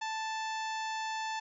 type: harmonic tone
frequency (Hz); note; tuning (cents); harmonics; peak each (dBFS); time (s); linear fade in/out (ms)
880; A5; 0; 1 / 2 / 3 / 4 / 5 / 6 / 7 / 8; -35 / -41 / -45 / -47 / -49 / -51 / -52 / -53; 0.01-1.4; 10
effects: none